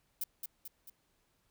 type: noise with echo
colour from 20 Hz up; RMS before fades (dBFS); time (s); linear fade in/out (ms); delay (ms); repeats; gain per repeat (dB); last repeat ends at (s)
violet; -35; 0.21-0.24; 5; 220; 3; -5; 0.9
effects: pink hiss -75 dBFS RMS until 1.5 s